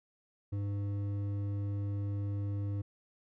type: tone with hard clipping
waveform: sine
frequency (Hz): 100.9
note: G#2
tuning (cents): -49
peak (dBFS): -34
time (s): 0.52-2.82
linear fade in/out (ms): 10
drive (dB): 8
effects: none